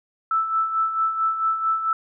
sine tone with tremolo, 1318.5 Hz, E6, in tune, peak -17 dBFS, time 0.31-1.93 s, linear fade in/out 2 ms, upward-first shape sine, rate 4.5 Hz, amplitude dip 60%, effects none

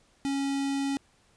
square tone with notch filter, 276.2 Hz, C#4, 6 cents flat, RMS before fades -29 dBFS, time 0.25-0.97 s, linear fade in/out 0 ms, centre 1200 Hz, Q 1.6, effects pink hiss -64 dBFS RMS until 1.36 s + resampled to 22050 Hz

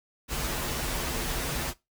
pink noise with comb filter, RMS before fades -31 dBFS, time 0.28-1.74 s, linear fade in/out 50 ms, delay 10 ms, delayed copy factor -0.85, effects noise-tail reverb RT60 0.2 s tail -19 dB re dry

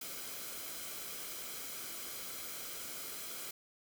white noise with comb filter, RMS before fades -44 dBFS, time 0.01-3.51 s, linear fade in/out 5 ms, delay 1.1 ms, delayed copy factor -0.5, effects none

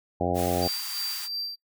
harmonic tone, 88.8 Hz, F2, 29 cents sharp, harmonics 1 / 2 / 3 / 4 / 5 / 6 / 7 / 8 / 9, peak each -32 / -32 / -32 / -32 / -32 / -32 / -32 / -32 / -32 dBFS, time 0.2-0.68 s, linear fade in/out 10 ms
white high-pass noise, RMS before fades -36 dBFS, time 0.34-1.29 s, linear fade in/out 50 ms, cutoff 860 Hz, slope 48 dB/octave
triangle tone with tremolo, 4699 Hz, D8, in tune, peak -27 dBFS, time 0.61-1.56 s, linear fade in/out 20 ms, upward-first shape sine, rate 2.9 Hz, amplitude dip 60%
effects noise-tail reverb RT60 0.1 s tail -22 dB re dry

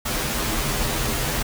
pink noise with comb filter, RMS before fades -24 dBFS, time 0.05-1.43 s, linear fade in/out 10 ms, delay 11 ms, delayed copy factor -0.8, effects none

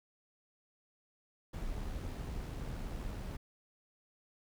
brown noise with amplitude modulation, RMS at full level -39 dBFS, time 1.53-3.37 s, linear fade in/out 10 ms, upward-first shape sine, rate 77 Hz, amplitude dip 30%, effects none

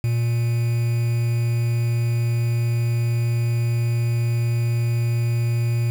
triangle tone with quantisation, 117.8 Hz, A#2, 19 cents sharp, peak -16 dBFS, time 0.04-5.9 s, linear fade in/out 0 ms, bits 6, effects none

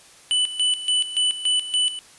square tone with tremolo, 2986 Hz, F#7, 15 cents sharp, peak -18 dBFS, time 0.31-1.99 s, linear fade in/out 0 ms, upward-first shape square, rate 3.5 Hz, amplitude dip 75%, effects white hiss -49 dBFS RMS until 2.18 s + resampled to 24000 Hz

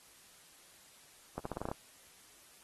accelerating click train, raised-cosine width 1 ms, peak -24 dBFS, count 8, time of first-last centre 1.38-1.715 s, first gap 74 ms, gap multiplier 0.85, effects white hiss -60 dBFS RMS until 2.63 s + AAC 32 kbps

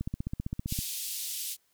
click train, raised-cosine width 5 ms, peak -20 dBFS, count 13, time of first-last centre 0.01-0.789 s, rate 15.4 Hz
white band-pass noise, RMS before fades -36 dBFS, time 0.67-1.57 s, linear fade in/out 50 ms, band 3000 to 16000 Hz, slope 24 dB/octave
effects white hiss -71 dBFS RMS until 1.73 s

